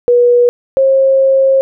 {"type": "tone pair in turn", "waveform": "sine", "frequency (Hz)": [484.7, 536.6], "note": ["B4", "C5"], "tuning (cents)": [-32, 44], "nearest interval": "major second", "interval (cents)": 176, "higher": "second", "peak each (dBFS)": [-5, -6], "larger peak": "first", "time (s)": [[0.08, 0.49], [0.77, 1.61]], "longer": "second", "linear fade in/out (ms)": 0, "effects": []}